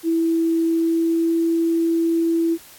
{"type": "tone with pitch glide", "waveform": "sine", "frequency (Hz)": [329.6, 331.9], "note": ["E4", "E4"], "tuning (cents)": [0, 12], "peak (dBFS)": -16, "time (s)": [0.03, 2.58], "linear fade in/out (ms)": 50, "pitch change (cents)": 12, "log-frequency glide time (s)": [0.69, 1.42], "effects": ["white hiss -45 dBFS RMS until 2.78 s", "AAC 64 kbps"]}